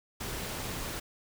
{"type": "noise with amplitude modulation", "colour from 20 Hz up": "pink", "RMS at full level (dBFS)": -35, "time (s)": [0.2, 1], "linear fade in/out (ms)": 10, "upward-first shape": "sine", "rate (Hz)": 290, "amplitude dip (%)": 45, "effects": []}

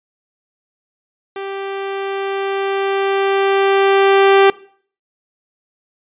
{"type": "tone with level ramp", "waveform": "sawtooth", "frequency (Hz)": 392, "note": "G4", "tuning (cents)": 0, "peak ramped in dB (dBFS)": [-20, -3], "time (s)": [1.36, 4.5], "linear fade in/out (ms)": 2, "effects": ["noise-tail reverb RT60 0.5 s tail -20 dB re dry", "resampled to 8000 Hz"]}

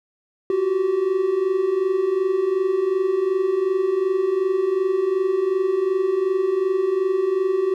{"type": "tone pair together", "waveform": "triangle", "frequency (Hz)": [360.7, 383.4], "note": ["F#4", "G4"], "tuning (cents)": [-44, -38], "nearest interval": "minor second", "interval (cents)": 106, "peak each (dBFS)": [-22, -17], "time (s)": [0.5, 7.74], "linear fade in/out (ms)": 2, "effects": []}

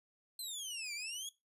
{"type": "exponential two-way sweep", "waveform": "20% pulse", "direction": "down then up", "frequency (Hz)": [4186, 2291, 3386], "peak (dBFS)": -35, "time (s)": [0.39, 1.29], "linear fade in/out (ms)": 2, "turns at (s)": 0.94, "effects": ["noise-tail reverb RT60 0.2 s tail -18 dB re dry", "resampled to 32000 Hz"]}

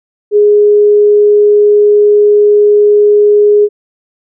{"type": "tone", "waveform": "sine", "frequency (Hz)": 415.3, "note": "G#4", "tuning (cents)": 0, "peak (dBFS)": -3, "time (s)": [0.31, 3.69], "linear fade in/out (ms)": 50, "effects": []}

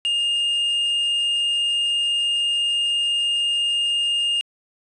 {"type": "tone with quantisation", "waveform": "triangle", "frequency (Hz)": 2827, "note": "F7", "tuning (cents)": 20, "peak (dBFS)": -17, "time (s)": [0.05, 4.41], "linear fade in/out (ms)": 0, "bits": 7, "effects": ["resampled to 24000 Hz"]}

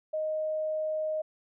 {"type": "tone", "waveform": "sine", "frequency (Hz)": 622.3, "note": "D#5", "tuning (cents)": 0, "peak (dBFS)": -28, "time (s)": [0.13, 1.22], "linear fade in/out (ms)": 10, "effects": []}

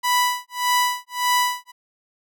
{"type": "tone with tremolo", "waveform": "sawtooth", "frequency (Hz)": 987.8, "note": "B5", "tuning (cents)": 0, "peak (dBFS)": -12, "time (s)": [0.03, 1.72], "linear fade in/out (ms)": 20, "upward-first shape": "sine", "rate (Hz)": 1.7, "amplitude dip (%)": 100, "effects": []}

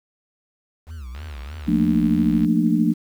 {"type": "tone with vibrato", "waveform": "triangle", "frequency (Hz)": 70.5, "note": "C#2", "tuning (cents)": 30, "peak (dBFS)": -29, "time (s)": [0.86, 2.49], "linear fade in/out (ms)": 50, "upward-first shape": "sine", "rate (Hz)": 3.2, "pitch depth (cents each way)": 260}
{"type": "click train", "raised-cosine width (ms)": 0.3, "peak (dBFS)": -25, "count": 97, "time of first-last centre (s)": [1.15, 2.447], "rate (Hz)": 74}
{"type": "chord", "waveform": "sine", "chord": "Bb major seventh", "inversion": "second", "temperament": "equal with one note detuned", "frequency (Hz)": [174.61, 220, 233.1, 299.5], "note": ["F3", "A3", "Bb3", "D4"], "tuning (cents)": [0, 0, 0, 34], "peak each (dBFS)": -21, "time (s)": [1.67, 2.94], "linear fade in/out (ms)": 20}
{"effects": ["8-bit"]}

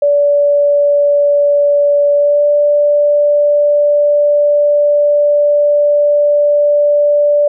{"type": "tone with pitch glide", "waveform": "sine", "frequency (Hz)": [577, 585.1], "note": ["D5", "D5"], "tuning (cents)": [-31, -7], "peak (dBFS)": -7, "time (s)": [0.02, 7.48], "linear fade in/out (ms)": 5, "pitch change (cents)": 24, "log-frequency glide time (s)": [2.14, 2.45], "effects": []}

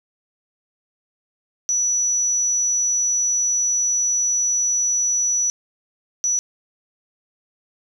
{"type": "tone bursts at uneven times", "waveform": "sine", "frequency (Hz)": 5910, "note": "F#8", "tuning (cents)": -3, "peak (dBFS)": -17, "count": 2, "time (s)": [[1.69, 5.5], [6.24, 6.39]], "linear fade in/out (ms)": 0, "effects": ["8-bit"]}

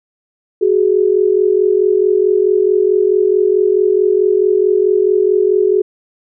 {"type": "tone pair together", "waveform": "sine", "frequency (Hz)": [373.9, 418.5], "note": ["F#4", "G#4"], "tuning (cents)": [18, 13], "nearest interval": "major second", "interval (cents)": 195, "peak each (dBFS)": -12, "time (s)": [0.61, 5.82], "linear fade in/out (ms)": 10, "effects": []}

